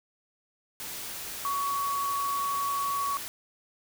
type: tone in noise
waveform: sine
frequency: 1122 Hz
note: C#6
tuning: 21 cents sharp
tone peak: -27 dBFS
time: 1.45-3.17 s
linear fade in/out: 0 ms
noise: white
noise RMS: -38 dBFS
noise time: 0.8-3.28 s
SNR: +8 dB
effects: none